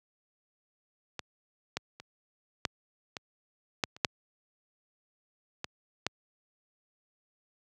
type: clicks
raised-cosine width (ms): 0.2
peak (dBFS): -18 / -14 / -27 / -10 / -20 / -9 / -30 / -6 / -17 / -11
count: 10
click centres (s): 1.193 / 1.77 / 2 / 2.652 / 3.168 / 3.838 / 3.965 / 4.048 / 5.644 / 6.066
effects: high-pass 80 Hz 12 dB/octave